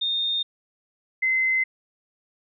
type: tone pair in turn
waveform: sine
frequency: 3659 / 2058 Hz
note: A#7 / C7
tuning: -33 / -29 cents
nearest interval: minor seventh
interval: 996 cents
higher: first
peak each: -22 / -19 dBFS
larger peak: second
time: 0.01-0.43 / 1.22-1.64 s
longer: neither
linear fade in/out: 10 ms
effects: none